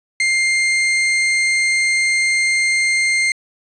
40% pulse tone, 2108 Hz, C7, 12 cents sharp, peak -13 dBFS, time 0.2-3.32 s, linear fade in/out 2 ms, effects resampled to 24000 Hz + 8-bit

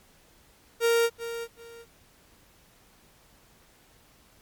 45% pulse tone with echo, 465 Hz, A#4, 4 cents flat, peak -20 dBFS, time 0.8-1.1 s, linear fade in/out 50 ms, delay 380 ms, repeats 2, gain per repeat -12 dB, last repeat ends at 1.86 s, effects pink hiss -59 dBFS RMS until 4.41 s + MP3 96 kbps

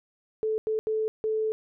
sine tone bursts at uneven times, 436.4 Hz, A4, 14 cents flat, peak -24 dBFS, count 4, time 0.43-0.58 / 0.67-0.79 / 0.87-1.08 / 1.24-1.52 s, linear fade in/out 0 ms, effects none

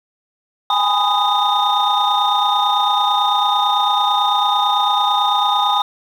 sine tone cluster, 808 / 837 / 1001 / 1244 / 3653 Hz, G#5 / G#5 / B5 / D#6 / A#7, -48 / +13 / +23 / -1 / -36 cents, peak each -19 dBFS, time 0.7-5.82 s, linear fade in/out 2 ms, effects tanh soft clip ceiling -6 dBFS + 7-bit

